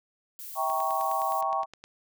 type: noise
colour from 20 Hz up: violet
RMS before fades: -41 dBFS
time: 0.39-1.41 s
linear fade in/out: 0 ms
type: chord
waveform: sine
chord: E diminished seventh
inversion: none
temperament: equal with one note detuned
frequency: 652.4 / 784 / 932.3 / 1108.7 Hz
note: E5 / G5 / Bb5 / Db6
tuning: -18 / 0 / 0 / 0 cents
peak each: -33 / -29 / -34 / -29 dBFS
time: 0.55-1.66 s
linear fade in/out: 50 ms
type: click train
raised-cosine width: 0.2 ms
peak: -27 dBFS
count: 12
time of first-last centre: 0.7-1.84 s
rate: 9.65 Hz
effects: none